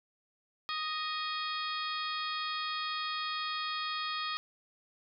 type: harmonic tone with a mistuned harmonic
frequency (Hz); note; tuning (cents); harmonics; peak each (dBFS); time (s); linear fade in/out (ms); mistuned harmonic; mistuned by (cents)
622; D#5; -1; 2 / 3 / 4 / 5 / 6 / 7 / 8; -36 / -42 / -43 / -42 / -44 / -42 / -47; 0.69-4.37; 0; 5; +87
effects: none